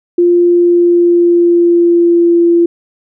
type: tone with pitch glide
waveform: sine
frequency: 349.2 to 341.6 Hz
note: F4 to F4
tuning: 0 to -38 cents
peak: -5 dBFS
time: 0.18-2.66 s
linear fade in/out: 5 ms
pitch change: -38 cents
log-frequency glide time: 0.42-2.43 s
effects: none